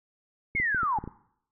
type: linear sweep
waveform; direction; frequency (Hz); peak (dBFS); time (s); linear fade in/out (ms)
sine; down; 2217 to 791; -24; 0.55-0.99; 10
type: clicks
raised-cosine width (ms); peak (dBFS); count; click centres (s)
3; -24; 7; 0.551 / 0.6 / 0.747 / 0.832 / 0.987 / 1.04 / 1.076
effects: noise-tail reverb RT60 0.7 s tail -20 dB re dry

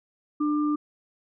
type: tone pair together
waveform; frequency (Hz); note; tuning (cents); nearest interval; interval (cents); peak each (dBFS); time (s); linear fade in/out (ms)
sine; 298.2 / 1193; D4 / D6; +27 / +27; 2 octaves; 2400; -22 / -32; 0.4-0.76; 10
effects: none

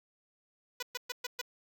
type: tone bursts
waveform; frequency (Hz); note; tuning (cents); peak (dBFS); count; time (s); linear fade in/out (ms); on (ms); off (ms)
5% pulse; 493.9; B4; 0; -23; 5; 0.8-1.415; 5; 27; 120
effects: none

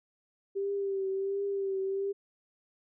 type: tone with vibrato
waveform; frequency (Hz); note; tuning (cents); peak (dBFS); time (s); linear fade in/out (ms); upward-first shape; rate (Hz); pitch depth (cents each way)
sine; 392; G4; 0; -29; 0.55-2.13; 20; triangle; 1.4; 42
effects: none

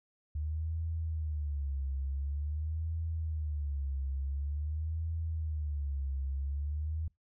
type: tone with vibrato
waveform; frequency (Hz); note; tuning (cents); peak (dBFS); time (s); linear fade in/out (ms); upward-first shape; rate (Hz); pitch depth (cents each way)
sine; 74.3; D2; +21; -32; 0.35-7.08; 5; sine; 0.47; 160
effects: noise-tail reverb RT60 0.2 s tail -26 dB re dry

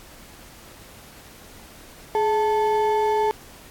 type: ring-modulated tone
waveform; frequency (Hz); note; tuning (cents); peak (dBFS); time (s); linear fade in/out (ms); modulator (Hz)
triangle; 652; E5; -19; -13; 2.15-3.31; 0; 230
effects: pink hiss -46 dBFS RMS until 3.7 s + AAC 64 kbps

